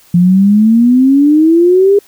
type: exponential sweep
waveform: sine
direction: up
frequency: 171.8 to 410.7 Hz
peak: -4 dBFS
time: 0.14-1.99 s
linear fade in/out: 5 ms
effects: white hiss -45 dBFS RMS until 2.07 s